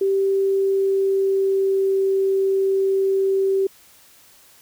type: tone with pitch glide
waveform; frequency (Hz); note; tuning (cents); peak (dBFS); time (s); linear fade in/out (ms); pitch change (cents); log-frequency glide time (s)
sine; 390 to 387.3; G4 to G4; -9 to -21; -16; 0.01-3.67; 5; -12; 0.4-1.99
effects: white hiss -51 dBFS RMS until 4.61 s